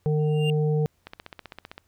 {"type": "harmonic tone", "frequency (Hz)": 151.7, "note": "D#3", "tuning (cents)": -44, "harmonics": [1, 3, 5], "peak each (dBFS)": [-21, -26, -39], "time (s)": [0.06, 0.86], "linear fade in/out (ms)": 0}
{"type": "tone with exponential growth", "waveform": "triangle", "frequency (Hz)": 2794, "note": "F7", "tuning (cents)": 0, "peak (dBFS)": -24, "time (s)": [0.19, 0.5], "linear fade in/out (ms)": 1, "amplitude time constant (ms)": 66}
{"type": "click train", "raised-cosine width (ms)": 0.3, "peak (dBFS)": -22, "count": 12, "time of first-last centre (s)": [1.07, 1.78], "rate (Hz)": 15.5}
{"effects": ["added 88 Hz sine -69 dBFS peak until 1.87 s", "pink hiss -69 dBFS RMS until 1.87 s"]}